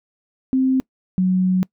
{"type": "tone pair in turn", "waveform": "sine", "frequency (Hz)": [261.6, 184.98], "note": ["C4", "F#3"], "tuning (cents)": [0, 0], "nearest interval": "tritone", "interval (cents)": 600, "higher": "first", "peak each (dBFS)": -14, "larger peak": "neither", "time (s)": [[0.53, 0.8], [1.18, 1.63]], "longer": "second", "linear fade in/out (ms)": 0, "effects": ["noise-tail reverb RT60 0.1 s tail -24 dB re dry"]}